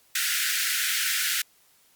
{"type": "high-pass noise", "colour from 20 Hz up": "pink", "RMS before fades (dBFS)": -26, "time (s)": [0.15, 1.42], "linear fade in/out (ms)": 5, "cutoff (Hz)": 1400, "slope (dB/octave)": 96, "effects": ["white hiss -61 dBFS RMS until 1.95 s", "Opus 48 kbps"]}